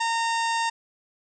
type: harmonic tone with a mistuned harmonic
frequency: 918 Hz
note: A#5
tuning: 27 cents flat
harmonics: 1 / 2 / 3 / 4 / 5 / 6 / 7 / 8 / 9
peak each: -24 / -30 / -34 / -36 / -38 / -40 / -41 / -42 / -43 dBFS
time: 0-0.7 s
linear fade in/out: 10 ms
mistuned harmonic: 5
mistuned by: +47 cents
effects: none